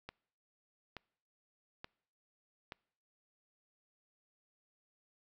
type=click train; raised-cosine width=0.3 ms; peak=-28 dBFS; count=4; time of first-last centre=0.09-2.722 s; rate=1.14 Hz; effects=noise-tail reverb RT60 0.7 s tail -26 dB re dry